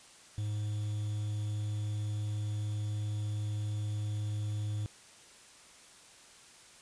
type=tone with quantisation; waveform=triangle; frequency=105.1 Hz; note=G#2; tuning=21 cents sharp; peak=-30 dBFS; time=0.38-4.86 s; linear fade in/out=0 ms; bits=9; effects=white hiss -56 dBFS RMS until 6.81 s + resampled to 22050 Hz